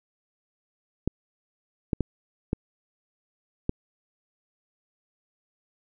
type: clicks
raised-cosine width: 3 ms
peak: -11 dBFS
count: 5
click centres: 1.076 / 1.932 / 2.007 / 2.531 / 3.694 s
effects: none